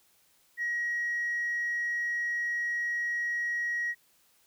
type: tone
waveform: sine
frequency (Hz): 1900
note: A#6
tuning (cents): +33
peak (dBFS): -27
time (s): 0.57-3.95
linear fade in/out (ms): 50
effects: tanh soft clip ceiling -25 dBFS + white hiss -66 dBFS RMS until 4.46 s